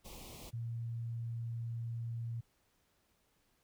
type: band-stop noise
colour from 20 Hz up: pink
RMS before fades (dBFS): -50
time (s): 0.04-0.51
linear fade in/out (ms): 20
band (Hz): 1100 to 2200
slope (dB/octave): 48
type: tone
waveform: sine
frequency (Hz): 116.2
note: A#2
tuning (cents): -5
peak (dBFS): -37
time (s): 0.53-2.41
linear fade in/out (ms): 10
effects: pink hiss -75 dBFS RMS until 3.63 s